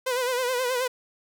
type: tone with vibrato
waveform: sawtooth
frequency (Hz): 502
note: B4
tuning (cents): +28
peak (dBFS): -20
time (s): 0.06-0.88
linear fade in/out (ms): 10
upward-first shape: sine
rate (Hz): 9.4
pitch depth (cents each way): 69
effects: none